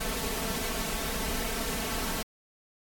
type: noise with comb filter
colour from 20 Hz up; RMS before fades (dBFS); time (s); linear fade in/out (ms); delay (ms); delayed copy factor
pink; -32; 0-2.23; 10; 4.5; +0.85
effects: AAC 64 kbps